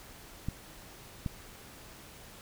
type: clicks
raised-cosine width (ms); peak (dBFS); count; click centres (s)
5; -20; 2; 0.486 / 1.262
effects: pink hiss -51 dBFS RMS until 2.41 s